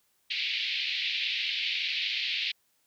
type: band-pass noise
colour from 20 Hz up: pink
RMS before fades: -31 dBFS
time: 0.3-2.52 s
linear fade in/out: 10 ms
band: 2200 to 4300 Hz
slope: 48 dB/octave
effects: white hiss -71 dBFS RMS until 2.86 s